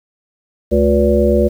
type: harmonic tone with a mistuned harmonic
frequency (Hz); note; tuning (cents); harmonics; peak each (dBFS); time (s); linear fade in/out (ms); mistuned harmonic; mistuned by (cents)
72; D2; -34; 1 / 3 / 5 / 7 / 8; -16 / -16 / -16 / -16 / -16; 0.71-1.49; 20; 7; -58
effects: 7-bit